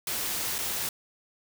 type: noise with dropouts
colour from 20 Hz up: white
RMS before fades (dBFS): -31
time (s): 0.07-0.89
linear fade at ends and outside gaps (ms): 2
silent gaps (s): 0.583-0.587
effects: none